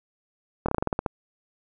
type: slowing click train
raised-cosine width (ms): 1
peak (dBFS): -10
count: 10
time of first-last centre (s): 0.66-1.062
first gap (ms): 25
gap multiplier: 1.14
effects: none